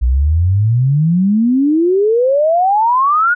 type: exponential sweep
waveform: sine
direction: up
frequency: 58.2 to 1480 Hz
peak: -9 dBFS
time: 0.01-3.35 s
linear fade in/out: 20 ms
effects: none